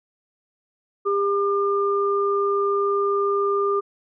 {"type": "tone pair together", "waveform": "sine", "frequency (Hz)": [401.1, 1201.2], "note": ["G4", "D6"], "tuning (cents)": [40, 39], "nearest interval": "octave + perfect fifth", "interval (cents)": 1899, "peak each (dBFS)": [-20, -23], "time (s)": [1.05, 3.81], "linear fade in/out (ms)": 20, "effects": []}